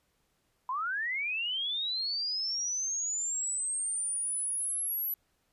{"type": "linear sweep", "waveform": "sine", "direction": "up", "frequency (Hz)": [980, 11870], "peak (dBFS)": -30, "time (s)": [0.69, 5.14], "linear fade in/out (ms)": 2, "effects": ["pink hiss -74 dBFS RMS until 5.52 s", "resampled to 32000 Hz"]}